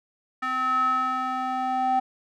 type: tone with band-pass filter sweep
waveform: square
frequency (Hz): 257.8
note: C4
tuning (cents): -26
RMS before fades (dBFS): -25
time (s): 0.42-2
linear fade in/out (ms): 10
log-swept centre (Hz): 1500 to 830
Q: 7.1
effects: none